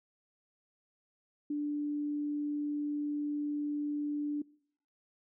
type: tone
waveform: sine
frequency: 293.7 Hz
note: D4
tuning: in tune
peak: -31 dBFS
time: 1.5-4.42 s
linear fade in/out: 5 ms
effects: noise-tail reverb RT60 0.6 s tail -23 dB re dry